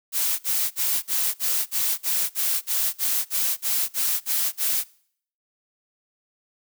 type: noise bursts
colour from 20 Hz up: blue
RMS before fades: -23 dBFS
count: 15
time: 0.12-4.842 s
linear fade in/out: 50 ms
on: 270 ms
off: 48 ms
effects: noise-tail reverb RT60 0.6 s tail -23 dB re dry